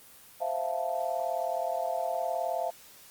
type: chord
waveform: sine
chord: F major seventh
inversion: second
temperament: equal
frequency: 523.3 / 659.3 / 698.5 / 880 Hz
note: C5 / E5 / F5 / A5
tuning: 0 / 0 / 0 / 0 cents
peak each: -37 / -32 / -32 / -38 dBFS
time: 0.4-2.71 s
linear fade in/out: 20 ms
effects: white hiss -53 dBFS RMS until 3.1 s + Opus 24 kbps